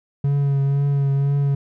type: tone with vibrato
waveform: triangle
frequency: 140 Hz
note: C#3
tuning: 18 cents sharp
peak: -14 dBFS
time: 0.24-1.55 s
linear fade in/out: 5 ms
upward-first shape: triangle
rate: 2 Hz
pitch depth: 28 cents each way
effects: none